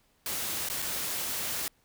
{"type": "noise with dropouts", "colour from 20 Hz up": "white", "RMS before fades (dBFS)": -33, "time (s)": [0.26, 1.68], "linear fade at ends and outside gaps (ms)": 1, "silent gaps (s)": [[0.687, 0.699], [0.82, 0.824]], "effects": ["pink hiss -68 dBFS RMS until 1.84 s"]}